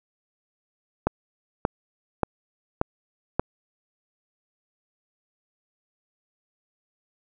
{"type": "click train", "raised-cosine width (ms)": 1, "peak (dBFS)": -6, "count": 5, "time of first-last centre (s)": [1.07, 3.396], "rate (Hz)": 1.72, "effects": []}